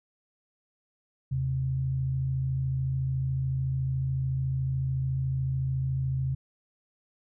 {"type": "tone pair together", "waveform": "sine", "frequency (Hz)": [77.78, 131.61], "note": ["D#2", "C3"], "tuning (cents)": [0, 11], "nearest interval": "major sixth", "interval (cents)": 911, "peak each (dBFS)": [-35, -26], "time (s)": [1.31, 6.35], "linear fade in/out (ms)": 10, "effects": []}